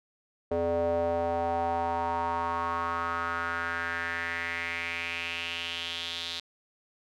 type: tone with band-pass filter sweep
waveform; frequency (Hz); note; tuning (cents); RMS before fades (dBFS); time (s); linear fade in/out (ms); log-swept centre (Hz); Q
square; 84.6; E2; +45; -31; 0.51-6.4; 5; 520 to 3800; 4.4
effects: none